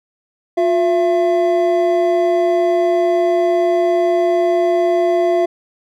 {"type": "tone pair together", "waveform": "triangle", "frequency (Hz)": [355.8, 672.8], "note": ["F4", "E5"], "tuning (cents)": [32, 35], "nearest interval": "major seventh", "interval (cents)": 1103, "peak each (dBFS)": -13, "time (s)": [0.57, 5.46], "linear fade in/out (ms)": 10, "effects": []}